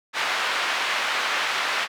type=band-pass noise; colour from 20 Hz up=pink; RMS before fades=-25 dBFS; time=0.13-1.88 s; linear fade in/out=50 ms; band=1100 to 3100 Hz; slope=12 dB/octave; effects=none